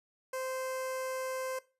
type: tone with notch filter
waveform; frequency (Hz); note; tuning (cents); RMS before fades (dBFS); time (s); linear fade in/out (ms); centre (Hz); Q
sawtooth; 520; C5; -11; -37; 0.33-1.59; 5; 3600; 1.3
effects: noise-tail reverb RT60 0.3 s tail -18 dB re dry + resampled to 32000 Hz